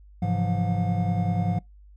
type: tone cluster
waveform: triangle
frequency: 103.2 / 133.1 / 168.7 / 178.9 / 717 Hz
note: G#2 / C3 / E3 / F3 / F5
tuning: -10 / +30 / +40 / +42 / +45 cents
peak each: -24 / -32 / -25 / -26 / -31 dBFS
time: 0.22-1.59 s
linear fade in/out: 5 ms
effects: noise-tail reverb RT60 0.2 s tail -26 dB re dry + added 50 Hz sine -47 dBFS peak until 1.96 s